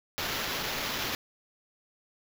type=noise with sample-and-hold; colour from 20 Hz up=violet; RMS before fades=-33 dBFS; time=0.18-1.15 s; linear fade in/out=0 ms; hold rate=8820 Hz; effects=none